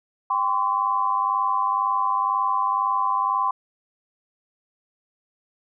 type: tone cluster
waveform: sine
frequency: 794 / 1027 / 1129 Hz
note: G5 / C6 / C#6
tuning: +22 / -33 / +31 cents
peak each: -28 / -21 / -26 dBFS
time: 0.3-3.51 s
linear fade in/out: 5 ms
effects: none